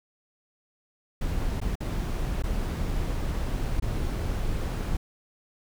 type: noise with dropouts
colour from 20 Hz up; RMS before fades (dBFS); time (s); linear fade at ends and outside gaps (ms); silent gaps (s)
brown; -28; 1.21-4.97; 5; 1.603-1.614 / 1.755-1.804 / 2.424-2.436 / 3.799-3.822
effects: none